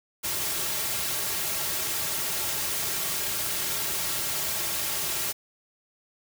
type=noise with comb filter; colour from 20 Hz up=white; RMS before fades=-29 dBFS; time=0.23-5.33 s; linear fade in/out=20 ms; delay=4 ms; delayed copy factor=-0.6; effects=none